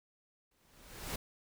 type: noise with exponential growth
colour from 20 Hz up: pink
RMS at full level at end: -37 dBFS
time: 0.51-1.16 s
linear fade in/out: 5 ms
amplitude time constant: 140 ms
effects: none